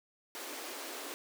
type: high-pass noise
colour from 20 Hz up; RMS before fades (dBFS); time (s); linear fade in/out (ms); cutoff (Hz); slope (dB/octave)
pink; -43; 0.35-1.14; 0; 260; 96
effects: none